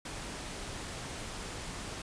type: noise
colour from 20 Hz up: pink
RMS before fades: -41 dBFS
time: 0.05-2.02 s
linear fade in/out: 5 ms
effects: resampled to 22050 Hz